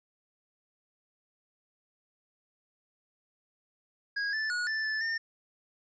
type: tone with pitch steps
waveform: square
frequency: 1645 / 1754 / 1454 / 1760 / 1747 / 1813 Hz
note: G#6 / A6 / F#6 / A6 / A6 / A#6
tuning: -17 / -6 / -31 / 0 / -13 / -49 cents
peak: -30 dBFS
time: 4.16-5.18 s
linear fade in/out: 10 ms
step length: 170 ms
effects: resampled to 16000 Hz